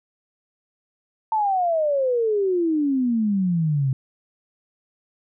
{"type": "exponential sweep", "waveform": "sine", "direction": "down", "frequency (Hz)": [897, 128.9], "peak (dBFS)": -18, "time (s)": [1.32, 3.93], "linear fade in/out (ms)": 2, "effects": []}